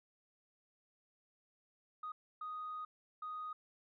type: tone bursts at uneven times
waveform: sine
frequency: 1244.5 Hz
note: D#6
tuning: in tune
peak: -40 dBFS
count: 3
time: 2.03-2.12 / 2.41-2.85 / 3.22-3.53 s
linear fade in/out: 5 ms
effects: tanh soft clip ceiling -37 dBFS